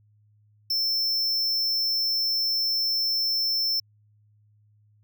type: tone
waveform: square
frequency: 5340 Hz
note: E8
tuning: 22 cents sharp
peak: -23 dBFS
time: 0.7-3.8 s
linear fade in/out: 5 ms
effects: added 105 Hz sine -58 dBFS peak until 5.03 s